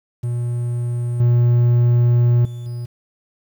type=tone with level steps; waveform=triangle; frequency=120.3 Hz; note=B2; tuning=45 cents flat; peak=-17 / -9 / -25 / -22 dBFS; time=0.23-2.86 s; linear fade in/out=10 ms; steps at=1.2 / 2.45 / 2.66 s; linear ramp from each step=2 ms; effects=8-bit